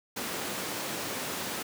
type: high-pass noise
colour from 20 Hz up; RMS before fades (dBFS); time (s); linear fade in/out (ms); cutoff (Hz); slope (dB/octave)
pink; -35; 0.16-1.63; 10; 200; 12
effects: none